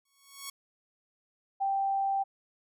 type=tone with exponential growth; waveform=5% pulse; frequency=1108.7 Hz; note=C#6; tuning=in tune; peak=-24 dBFS; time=0.05-0.5 s; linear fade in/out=5 ms; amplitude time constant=97 ms
type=tone; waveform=sine; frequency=784 Hz; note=G5; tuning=in tune; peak=-26 dBFS; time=1.6-2.24 s; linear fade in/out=20 ms
effects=none